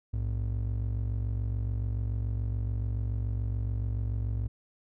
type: ring-modulated tone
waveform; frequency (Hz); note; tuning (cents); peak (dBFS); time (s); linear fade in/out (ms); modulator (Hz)
triangle; 83.3; E2; +19; -23; 0.13-4.48; 10; 23.5
effects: none